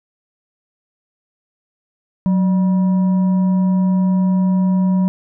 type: tone with frequency modulation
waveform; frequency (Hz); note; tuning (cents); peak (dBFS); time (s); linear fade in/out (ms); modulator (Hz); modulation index
sine; 185.2; F#3; +2; -12; 2.26-5.08; 0; 780; 0.21
effects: none

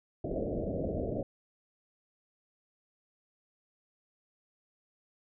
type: low-pass noise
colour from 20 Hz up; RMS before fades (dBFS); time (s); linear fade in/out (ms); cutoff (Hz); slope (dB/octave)
white; -34; 0.24-1.23; 5; 660; 96
effects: none

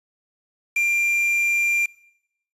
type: tone with quantisation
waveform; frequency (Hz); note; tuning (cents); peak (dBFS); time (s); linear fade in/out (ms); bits
triangle; 2381; D7; +23; -16; 0.76-1.86; 5; 6
effects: noise-tail reverb RT60 0.8 s tail -23 dB re dry + resampled to 32000 Hz

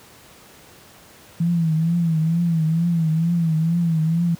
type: tone with vibrato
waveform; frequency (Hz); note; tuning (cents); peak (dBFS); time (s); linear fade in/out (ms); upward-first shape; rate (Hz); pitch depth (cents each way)
sine; 164.81; E3; 0; -16; 1.4-4.35; 5; triangle; 2.2; 96
effects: pink hiss -47 dBFS RMS until 4.39 s + high-pass 80 Hz 12 dB/octave

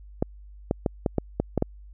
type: clicks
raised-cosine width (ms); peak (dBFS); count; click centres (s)
2; -9; 8; 0.225 / 0.711 / 0.862 / 1.062 / 1.183 / 1.4 / 1.577 / 1.624
effects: added 50 Hz sine -43 dBFS peak until 1.93 s

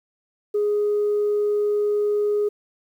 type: tone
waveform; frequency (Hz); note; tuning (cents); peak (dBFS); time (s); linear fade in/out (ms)
sine; 415.3; G#4; 0; -17; 0.54-2.49; 10
effects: tanh soft clip ceiling -15 dBFS + 9-bit

